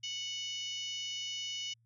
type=harmonic tone; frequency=738 Hz; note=F#5; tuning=5 cents flat; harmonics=3 / 4 / 5 / 6 / 7 / 8 / 9; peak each=-48 / -38 / -51 / -52 / -48 / -47 / -51 dBFS; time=0.03-1.74 s; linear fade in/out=10 ms; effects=added 115 Hz sine -67 dBFS peak until 1.85 s